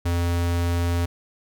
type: tone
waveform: square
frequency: 86.2 Hz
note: F2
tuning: 22 cents flat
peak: -21 dBFS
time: 0.05-1.06 s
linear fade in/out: 10 ms
effects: none